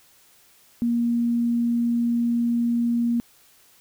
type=tone; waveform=sine; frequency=236.1 Hz; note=A#3; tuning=22 cents sharp; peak=-19 dBFS; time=0.82-3.2 s; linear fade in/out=0 ms; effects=white hiss -56 dBFS RMS until 3.8 s